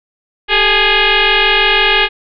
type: tone with frequency modulation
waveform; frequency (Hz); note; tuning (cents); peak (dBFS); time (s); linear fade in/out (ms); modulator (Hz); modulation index
sine; 392; G4; 0; -8; 0.48-2.09; 50; 415; 7.6
effects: none